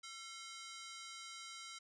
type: ring-modulated tone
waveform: 15% pulse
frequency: 1752 Hz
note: A6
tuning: 8 cents flat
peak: -39 dBFS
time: 0.03-1.79 s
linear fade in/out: 10 ms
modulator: 397 Hz
effects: resampled to 22050 Hz